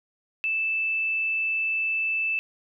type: tone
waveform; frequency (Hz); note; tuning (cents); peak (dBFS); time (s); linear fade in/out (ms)
sine; 2637; E7; 0; -23; 0.44-2.39; 0
effects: none